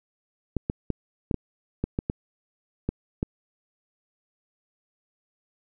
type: clicks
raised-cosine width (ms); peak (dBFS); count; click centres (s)
3; -12; 10; 0.567 / 0.699 / 0.903 / 1.312 / 1.343 / 1.84 / 1.989 / 2.099 / 2.89 / 3.229
effects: none